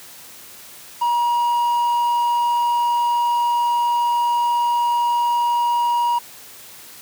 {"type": "tone", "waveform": "triangle", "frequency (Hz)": 954, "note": "A#5", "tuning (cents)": 40, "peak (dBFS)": -14, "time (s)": [1.01, 6.19], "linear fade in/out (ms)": 10, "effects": ["white hiss -41 dBFS RMS until 7.01 s", "high-pass 80 Hz 12 dB/octave"]}